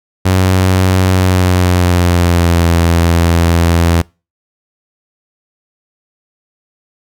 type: tone with pitch glide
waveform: sawtooth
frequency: 93.3 to 84.57 Hz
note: F#2 to E2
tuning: +15 to +45 cents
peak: -4 dBFS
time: 0.25-4.02 s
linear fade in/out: 10 ms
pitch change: -170 cents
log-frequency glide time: 1.11-2.67 s
effects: noise-tail reverb RT60 0.3 s tail -25 dB re dry